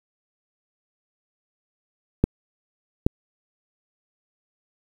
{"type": "clicks", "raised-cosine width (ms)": 3, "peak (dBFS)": -3, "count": 2, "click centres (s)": [2.24, 3.065], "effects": ["7-bit"]}